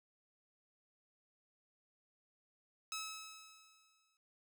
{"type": "tone with exponential decay", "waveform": "10% pulse", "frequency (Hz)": 1293, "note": "E6", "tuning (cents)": -34, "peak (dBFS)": -31, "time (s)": [2.92, 4.17], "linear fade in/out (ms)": 1, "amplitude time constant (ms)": 270, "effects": []}